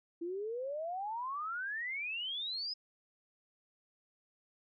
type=exponential sweep; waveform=sine; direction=up; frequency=329.6 to 5130 Hz; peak=-36 dBFS; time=0.21-2.74 s; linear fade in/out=10 ms; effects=none